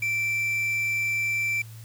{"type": "tone with quantisation", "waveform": "triangle", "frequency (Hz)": 2341, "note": "D7", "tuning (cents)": -6, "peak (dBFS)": -22, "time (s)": [0.02, 1.62], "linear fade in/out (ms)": 5, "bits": 7, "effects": ["added 112 Hz sine -40 dBFS peak until 1.84 s", "white hiss -52 dBFS RMS until 1.84 s"]}